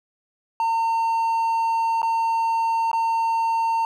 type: tone with dropouts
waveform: triangle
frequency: 910 Hz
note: A#5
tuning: 42 cents flat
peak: -17 dBFS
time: 0.6-3.85 s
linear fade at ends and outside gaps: 1 ms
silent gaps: 2.018-2.029 / 2.915-2.931 s
effects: none